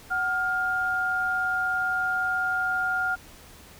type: tone pair together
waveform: sine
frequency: 747 / 1410.1 Hz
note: F#5 / F6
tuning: +16 / +16 cents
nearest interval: major seventh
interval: 1100 cents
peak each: -30 / -24 dBFS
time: 0.1-3.16 s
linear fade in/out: 20 ms
effects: added 78 Hz sine -54 dBFS peak until 3.79 s + pink hiss -49 dBFS RMS until 3.79 s